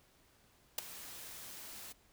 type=noise with ADSR envelope; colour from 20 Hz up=white; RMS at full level=-31 dBFS; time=0.78-1.93 s; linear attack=5 ms; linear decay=8 ms; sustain=-18 dB; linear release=15 ms; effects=pink hiss -68 dBFS RMS until 2.12 s